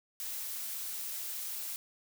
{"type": "noise", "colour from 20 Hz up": "blue", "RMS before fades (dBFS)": -39, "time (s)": [0.2, 1.76], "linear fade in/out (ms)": 0, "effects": []}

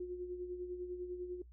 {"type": "tone with tremolo", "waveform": "sine", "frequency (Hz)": 358.6, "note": "F4", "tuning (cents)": 46, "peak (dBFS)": -37, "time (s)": [0, 1.42], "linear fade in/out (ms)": 5, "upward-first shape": "sine", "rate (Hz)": 10, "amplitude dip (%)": 55, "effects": ["noise-tail reverb RT60 0.1 s tail -18 dB re dry", "added 60 Hz sine -54 dBFS peak until 1.52 s"]}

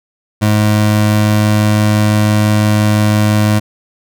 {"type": "tone", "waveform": "25% pulse", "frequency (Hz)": 105.9, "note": "G#2", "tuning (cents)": 34, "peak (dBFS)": -5, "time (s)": [0.41, 3.6], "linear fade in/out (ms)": 20, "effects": []}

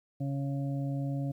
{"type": "harmonic tone", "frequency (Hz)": 138.59, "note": "C#3", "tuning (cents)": 0, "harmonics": [1, 2, 4, 5], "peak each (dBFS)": [-31, -36, -44, -48], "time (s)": [0.2, 1.32], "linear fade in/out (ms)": 10, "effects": ["11-bit"]}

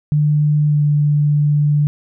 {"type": "tone with pitch glide", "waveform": "sine", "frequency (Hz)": [149.3, 147.41], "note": ["D3", "D3"], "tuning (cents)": [29, 7], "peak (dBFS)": -11, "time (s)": [0.12, 1.87], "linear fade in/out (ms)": 0, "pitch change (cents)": -22, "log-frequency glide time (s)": [0.66, 0.81], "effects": []}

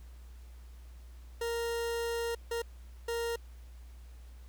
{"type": "tone bursts at uneven times", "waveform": "40% pulse", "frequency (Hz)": 466.2, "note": "A#4", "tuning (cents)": 0, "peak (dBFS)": -31, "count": 3, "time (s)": [[1.41, 2.35], [2.51, 2.62], [3.08, 3.36]], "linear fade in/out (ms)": 5, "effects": ["added 60 Hz sine -47 dBFS peak until 4.48 s", "pink hiss -64 dBFS RMS until 4.48 s"]}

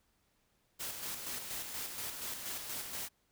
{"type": "noise with tremolo", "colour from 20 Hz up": "white", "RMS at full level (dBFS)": -40, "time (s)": [0.79, 3.09], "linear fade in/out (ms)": 20, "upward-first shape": "square", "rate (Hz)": 4.2, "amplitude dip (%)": 40, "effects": ["pink hiss -75 dBFS RMS until 3.31 s"]}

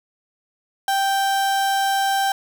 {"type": "tone", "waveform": "35% pulse", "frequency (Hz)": 784, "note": "G5", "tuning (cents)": 0, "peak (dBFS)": -16, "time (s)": [0.88, 2.32], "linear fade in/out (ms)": 2, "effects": ["9-bit"]}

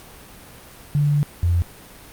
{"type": "tone pair in turn", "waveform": "sine", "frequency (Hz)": [146, 86.54], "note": ["D3", "F2"], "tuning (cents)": [-10, -15], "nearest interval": "major sixth", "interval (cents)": 905, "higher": "first", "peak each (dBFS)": -15, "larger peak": "neither", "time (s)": [[0.95, 1.23], [1.43, 1.62]], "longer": "first", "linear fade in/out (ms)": 0, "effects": ["pink hiss -43 dBFS RMS until 2.12 s", "Opus 48 kbps"]}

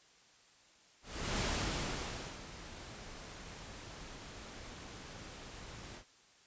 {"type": "noise with ADSR envelope", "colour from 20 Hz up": "pink", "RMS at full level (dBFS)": -34, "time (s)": [1.02, 6.05], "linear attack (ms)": 390, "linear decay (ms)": 990, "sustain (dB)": -15, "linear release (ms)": 89, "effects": ["white hiss -64 dBFS RMS until 6.46 s", "resampled to 16000 Hz"]}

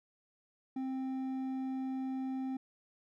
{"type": "tone with hard clipping", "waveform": "triangle", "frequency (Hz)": 262.9, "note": "C4", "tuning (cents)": 8, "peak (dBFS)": -36, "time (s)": [0.76, 2.57], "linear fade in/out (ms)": 5, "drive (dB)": 9, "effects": []}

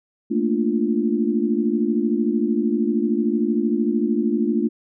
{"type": "chord", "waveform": "sine", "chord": "Bb major seventh", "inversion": "third", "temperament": "equal with one note detuned", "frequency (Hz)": [220, 233.1, 293.7, 348], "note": ["A3", "Bb3", "D4", "F4"], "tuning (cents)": [0, 0, 0, -6], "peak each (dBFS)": [-22, -23, -24, -24], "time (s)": [0.3, 4.69], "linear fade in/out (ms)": 20, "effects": []}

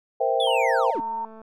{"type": "chord", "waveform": "sine", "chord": "C dominant seventh", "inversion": "third", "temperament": "equal", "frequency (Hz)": [466.2, 523.3, 659.3, 784], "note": ["Bb4", "C5", "E5", "G5"], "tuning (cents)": [0, 0, 0, 0], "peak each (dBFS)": [-26, -24, -26, -25], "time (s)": [0.2, 0.91], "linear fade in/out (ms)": 10}
{"type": "linear sweep", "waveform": "triangle", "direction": "down", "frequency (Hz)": [3530, 226.4], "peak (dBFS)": -24, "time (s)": [0.4, 1], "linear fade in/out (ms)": 2}
{"type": "tone", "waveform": "sine", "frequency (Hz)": 912, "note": "A#5", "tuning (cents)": -38, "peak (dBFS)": -26, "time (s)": [0.47, 1.25], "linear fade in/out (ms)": 2}
{"type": "click train", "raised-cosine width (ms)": 1, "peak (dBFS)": -32, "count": 104, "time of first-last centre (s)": [0.95, 1.416], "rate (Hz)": 221}
{"effects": []}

